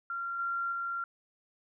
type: tone with level steps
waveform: sine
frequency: 1379 Hz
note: F6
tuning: 22 cents flat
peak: -33 / -30 / -32 dBFS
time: 0.1-1.04 s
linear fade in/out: 2 ms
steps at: 0.39 / 0.72 s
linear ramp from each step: 2 ms
effects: none